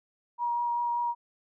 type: tone with vibrato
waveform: sine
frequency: 953 Hz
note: A#5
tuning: 38 cents sharp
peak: -26 dBFS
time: 0.38-1.15 s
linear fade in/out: 50 ms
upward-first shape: triangle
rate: 5.2 Hz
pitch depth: 11 cents each way
effects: none